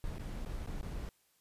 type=noise with dropouts; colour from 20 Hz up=brown; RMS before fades=-40 dBFS; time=0.04-1.09 s; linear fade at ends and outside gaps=1 ms; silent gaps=0.184-0.194 / 0.451-0.459 / 0.663-0.673 / 0.813-0.829 s; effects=white hiss -72 dBFS RMS until 1.4 s + resampled to 32000 Hz